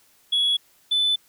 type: tone pair in turn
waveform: sine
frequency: 3365 / 3503 Hz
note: G#7 / A7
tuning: +22 / -8 cents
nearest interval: minor second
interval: 70 cents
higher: second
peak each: -16 dBFS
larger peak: neither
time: 0.32-0.57 / 0.91-1.16 s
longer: neither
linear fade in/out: 10 ms
effects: tanh soft clip ceiling -16 dBFS + white hiss -59 dBFS RMS until 1.28 s